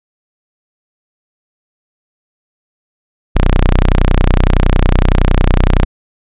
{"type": "tone", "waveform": "sawtooth", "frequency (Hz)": 30.82, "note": "B0", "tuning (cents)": -3, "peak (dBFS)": -3, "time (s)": [3.35, 5.85], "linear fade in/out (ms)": 10, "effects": ["resampled to 8000 Hz"]}